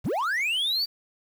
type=linear sweep; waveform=triangle; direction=up; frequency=46.25 to 4699 Hz; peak=-22 dBFS; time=0.04-0.86 s; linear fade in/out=20 ms; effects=8-bit